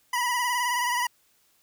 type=tone with vibrato; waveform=25% pulse; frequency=976 Hz; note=B5; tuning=21 cents flat; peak=-20 dBFS; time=0.13-1.07 s; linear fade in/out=5 ms; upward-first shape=sine; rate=19 Hz; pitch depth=48 cents each way; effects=white hiss -65 dBFS RMS until 1.62 s